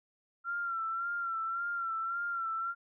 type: tone with vibrato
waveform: sine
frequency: 1365 Hz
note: F6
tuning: 40 cents flat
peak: -32 dBFS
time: 0.44-2.75 s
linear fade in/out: 50 ms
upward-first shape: sine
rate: 1.8 Hz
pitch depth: 49 cents each way
effects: none